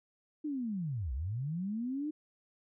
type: linear two-way sweep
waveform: sine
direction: down then up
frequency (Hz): 311.1 to 57.9 to 311.1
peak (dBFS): -33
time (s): 0.44-2.11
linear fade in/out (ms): 10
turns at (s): 1.13
effects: none